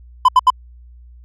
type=tone bursts; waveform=triangle; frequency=1010 Hz; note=B5; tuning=39 cents sharp; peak=-4 dBFS; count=3; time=0.25-0.503 s; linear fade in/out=5 ms; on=35 ms; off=74 ms; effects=added 60 Hz sine -39 dBFS peak until 1.24 s